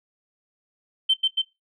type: tone with echo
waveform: sine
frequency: 3099 Hz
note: G7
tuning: 21 cents flat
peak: -14 dBFS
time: 1.09-1.14 s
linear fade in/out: 10 ms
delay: 140 ms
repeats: 2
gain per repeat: -2 dB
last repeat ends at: 1.42 s
effects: noise-tail reverb RT60 0.2 s tail -19 dB re dry + tanh soft clip ceiling -10 dBFS